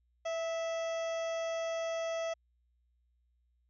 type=harmonic tone with a mistuned harmonic; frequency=659.3 Hz; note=E5; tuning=in tune; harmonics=1 / 2 / 3 / 4 / 5 / 7 / 8 / 9 / 10; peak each=-33 / -46 / -47 / -50 / -50 / -61 / -57 / -53 / -60 dBFS; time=0.25-2.34 s; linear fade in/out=10 ms; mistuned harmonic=2; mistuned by=-31 cents; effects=added 60 Hz sine -70 dBFS peak until 3.69 s